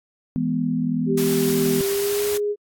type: chord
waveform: sine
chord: E major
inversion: none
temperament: equal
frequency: 164.81 / 207.7 / 246.9 Hz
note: E3 / G#3 / B3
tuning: 0 / 0 / 0 cents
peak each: -25 / -27 / -22 dBFS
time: 0.36-1.81 s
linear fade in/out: 0 ms
type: tone with pitch glide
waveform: sine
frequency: 392 to 413.6 Hz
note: G4 to G#4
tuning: 0 to -7 cents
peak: -20 dBFS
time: 1.06-2.56 s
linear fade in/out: 50 ms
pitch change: +93 cents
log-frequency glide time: 1.78-2.25 s
type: noise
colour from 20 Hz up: white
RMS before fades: -29 dBFS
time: 1.17-2.38 s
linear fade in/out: 10 ms
effects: AAC 64 kbps